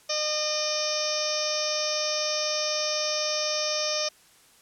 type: harmonic tone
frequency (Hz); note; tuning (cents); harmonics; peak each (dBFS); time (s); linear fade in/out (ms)
608; D#5; -40; 1 / 2 / 3 / 4 / 5 / 6 / 7 / 8 / 9 / 10; -30 / -37 / -42 / -37 / -39 / -37 / -42 / -35 / -30 / -33; 0.09-4.09; 10
effects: white hiss -57 dBFS RMS until 4.61 s + low-pass 11000 Hz 12 dB/octave